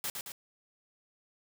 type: noise with echo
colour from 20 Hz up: white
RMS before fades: -35 dBFS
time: 0.04-0.1 s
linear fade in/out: 2 ms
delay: 110 ms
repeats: 2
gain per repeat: -4 dB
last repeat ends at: 0.32 s
effects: none